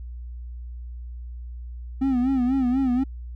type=tone with vibrato; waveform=triangle; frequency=257.6 Hz; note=C4; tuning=27 cents flat; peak=-17 dBFS; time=2.01-3.04 s; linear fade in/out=10 ms; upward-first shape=sine; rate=4.1 Hz; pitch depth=100 cents each way; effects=added 60 Hz sine -33 dBFS peak until 3.35 s